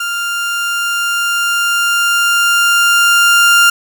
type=tone with level ramp; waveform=30% pulse; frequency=1396.9 Hz; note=F6; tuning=in tune; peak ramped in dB=-14 to -3 dBFS; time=0-3.7 s; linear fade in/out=5 ms; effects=7-bit